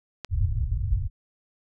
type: click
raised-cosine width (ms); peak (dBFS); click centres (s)
0.2; -16; 0.247
type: low-pass noise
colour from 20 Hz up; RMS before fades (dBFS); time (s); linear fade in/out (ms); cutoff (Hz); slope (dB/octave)
white; -25; 0.29-1.1; 50; 110; 48
effects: none